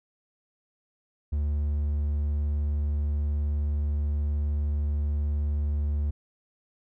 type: tone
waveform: triangle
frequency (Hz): 73.42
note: D2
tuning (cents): 0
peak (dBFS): -22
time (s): 1.32-6.11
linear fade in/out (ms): 10
effects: none